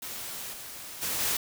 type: noise with level steps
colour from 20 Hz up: white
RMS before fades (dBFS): -38 / -42 / -31 / -28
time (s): 0.02-1.37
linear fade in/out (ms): 5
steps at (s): 0.52 / 1.01 / 1.19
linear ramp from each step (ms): 20
effects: none